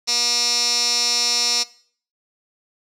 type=tone with band-pass filter; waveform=15% pulse; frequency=240 Hz; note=B3; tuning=49 cents flat; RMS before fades=-20 dBFS; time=0.07-1.64 s; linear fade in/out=20 ms; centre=5200 Hz; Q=5.8; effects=noise-tail reverb RT60 0.5 s tail -19 dB re dry